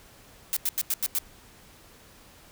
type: noise bursts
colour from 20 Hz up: blue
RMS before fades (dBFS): -26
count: 6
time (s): 0.53-1.186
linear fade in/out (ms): 0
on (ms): 36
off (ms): 88
effects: pink hiss -53 dBFS RMS until 2.51 s